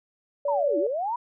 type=tone; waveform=sine; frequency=573 Hz; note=D5; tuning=43 cents flat; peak=-23 dBFS; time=0.45-0.87 s; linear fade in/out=5 ms
type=linear two-way sweep; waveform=sine; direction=down then up; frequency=987.8 to 298.3 to 987.8 Hz; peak=-25 dBFS; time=0.48-1.16 s; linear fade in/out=5 ms; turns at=0.78 s
effects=none